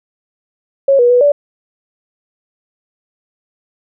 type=tone with pitch steps; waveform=sine; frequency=549 / 483.7 / 491.6 / 578 Hz; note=C#5 / B4 / B4 / D5; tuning=-17 / -36 / -8 / -28 cents; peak=-6 dBFS; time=0.88-1.32 s; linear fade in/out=5 ms; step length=110 ms; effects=none